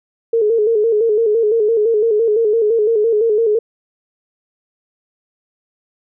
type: tone with vibrato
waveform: sine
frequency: 440 Hz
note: A4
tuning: in tune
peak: -11 dBFS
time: 0.33-3.59 s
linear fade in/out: 5 ms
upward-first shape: square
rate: 5.9 Hz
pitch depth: 74 cents each way
effects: none